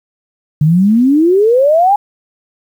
sine exponential sweep, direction up, 145.6 to 842 Hz, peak -6 dBFS, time 0.61-1.96 s, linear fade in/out 5 ms, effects 7-bit

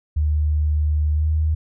sine tone with pitch glide, 75.6 to 77.91 Hz, D#2 to D#2, -49 to +3 cents, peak -16 dBFS, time 0.16-1.55 s, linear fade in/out 10 ms, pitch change +52 cents, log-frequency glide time 1.13-1.29 s, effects none

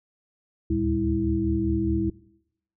sine tone cluster, 72.7 / 77.6 / 112.5 / 198.6 / 326.5 Hz, D2 / D#2 / A2 / G3 / E4, -17 / -4 / +39 / +23 / -17 cents, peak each -29 / -32 / -31 / -29 / -24 dBFS, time 0.7-2.1 s, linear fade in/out 5 ms, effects noise-tail reverb RT60 0.8 s tail -21 dB re dry

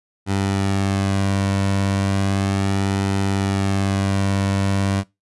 sawtooth tone with flanger, 98 Hz, G2, in tune, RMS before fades -20 dBFS, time 0.26-5.04 s, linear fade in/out 50 ms, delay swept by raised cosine 1.8 to 2.45 ms, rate 0.35 Hz, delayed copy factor -0.5, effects noise-tail reverb RT60 0.2 s tail -20 dB re dry + resampled to 24000 Hz

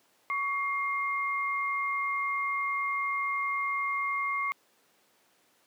sine tone pair together, 1122.7 / 2122 Hz, C#6 / C7, +22 / +24 cents, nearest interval major seventh, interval 1102 cents, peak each -30 / -31 dBFS, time 0.3-4.52 s, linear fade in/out 0 ms, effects pink hiss -66 dBFS RMS until 5.66 s + high-pass 300 Hz 12 dB/octave

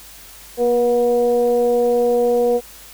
sine tone with frequency modulation, 482 Hz, B4, 42 cents flat, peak -13 dBFS, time 0.57-2.61 s, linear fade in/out 50 ms, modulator 243 Hz, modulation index 0.54, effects added 50 Hz sine -48 dBFS peak until 2.93 s + white hiss -41 dBFS RMS until 2.93 s

